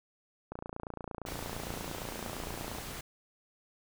click train, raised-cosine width 1 ms, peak -25 dBFS, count 66, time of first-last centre 0.52-2.785 s, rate 28.7 Hz
pink noise, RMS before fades -42 dBFS, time 1.26-3.01 s, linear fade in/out 5 ms
effects none

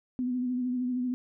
sine tone with vibrato, 250 Hz, B3, 21 cents sharp, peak -27 dBFS, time 0.19-1.14 s, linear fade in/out 0 ms, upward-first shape sine, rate 13 Hz, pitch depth 35 cents each way, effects none

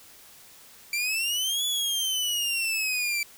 sawtooth exponential two-way sweep, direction up then down, 2326 to 3444 to 2326 Hz, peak -22 dBFS, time 0.93-3.23 s, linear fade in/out 2 ms, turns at 1.65 s, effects white hiss -51 dBFS RMS until 3.37 s

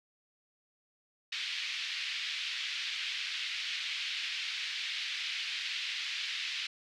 pink band-pass noise, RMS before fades -37 dBFS, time 1.32-6.67 s, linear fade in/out 5 ms, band 2200 to 4300 Hz, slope 24 dB/octave, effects none

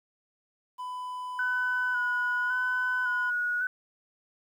triangle tone with pitch glide, 1000 to 1011.6 Hz, B5 to B5, +21 to +41 cents, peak -32 dBFS, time 0.78-3.31 s, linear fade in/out 20 ms, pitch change +20 cents, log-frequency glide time 2.35-2.53 s
sine tone with vibrato, 1480 Hz, F#6, in tune, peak -26 dBFS, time 1.39-3.67 s, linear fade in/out 2 ms, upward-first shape square, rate 0.9 Hz, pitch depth 29 cents each way
effects 10-bit

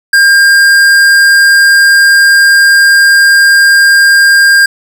sine tone with tanh clipping, 1605 Hz, G6, 40 cents sharp, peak -4 dBFS, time 0.13-4.66 s, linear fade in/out 5 ms, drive 17 dB, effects none

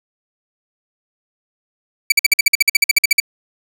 sawtooth tone bursts, 2302 Hz, D7, 35 cents flat, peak -4 dBFS, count 16, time 2.1-3.201 s, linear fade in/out 5 ms, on 21 ms, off 51 ms, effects none

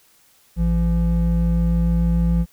triangle tone pair together, 56.73 / 170 Hz, A#1 / F3, -46 / -46 cents, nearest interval octave + perfect fifth, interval 1900 cents, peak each -16 dBFS, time 0.56-2.46 s, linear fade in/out 50 ms, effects white hiss -56 dBFS RMS until 2.52 s

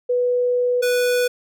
sine / square tone pair in turn, 492.5 / 492.5 Hz, B4 / B4, -5 / -5 cents, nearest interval unison, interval 0 cents, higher neither, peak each -16 / -17 dBFS, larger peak first, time 0.09-0.82 / 0.82-1.28 s, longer first, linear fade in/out 10 ms, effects none

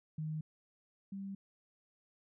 sine tone pair in turn, 155.56 / 195.99 Hz, D#3 / G3, 0 / 0 cents, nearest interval major third, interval 400 cents, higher second, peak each -36 / -40 dBFS, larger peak first, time 0.18-0.41 / 1.12-1.35 s, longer neither, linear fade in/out 5 ms, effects none

